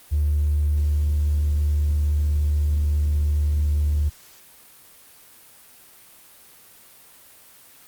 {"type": "tone with hard clipping", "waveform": "sine", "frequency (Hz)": 74.4, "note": "D2", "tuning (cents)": 23, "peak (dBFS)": -18, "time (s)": [0.11, 4.1], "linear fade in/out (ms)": 20, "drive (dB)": 1, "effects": ["white hiss -49 dBFS RMS until 7.87 s", "Opus 32 kbps"]}